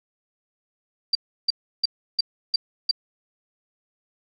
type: tone bursts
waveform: sine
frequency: 4699 Hz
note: D8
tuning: in tune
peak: -16 dBFS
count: 6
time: 1.13-2.912 s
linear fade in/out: 5 ms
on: 22 ms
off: 330 ms
effects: none